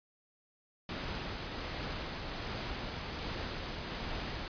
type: noise with tremolo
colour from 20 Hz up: pink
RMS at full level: -38 dBFS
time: 0.89-4.48 s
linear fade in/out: 2 ms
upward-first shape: triangle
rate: 1.3 Hz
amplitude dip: 25%
effects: resampled to 11025 Hz